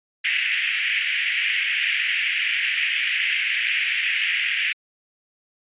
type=band-pass noise; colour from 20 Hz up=white; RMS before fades=-23 dBFS; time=0.24-4.73 s; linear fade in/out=10 ms; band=1800 to 2900 Hz; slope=48 dB/octave; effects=resampled to 8000 Hz